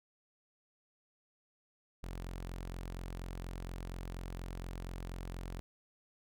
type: tone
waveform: sawtooth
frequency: 44.21 Hz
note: F1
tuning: 22 cents sharp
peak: -37 dBFS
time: 2.03-5.6 s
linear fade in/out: 0 ms
effects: none